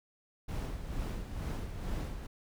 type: noise with tremolo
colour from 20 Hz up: brown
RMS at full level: -35 dBFS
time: 0.48-2.27 s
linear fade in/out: 10 ms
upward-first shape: sine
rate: 2.2 Hz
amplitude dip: 55%
effects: none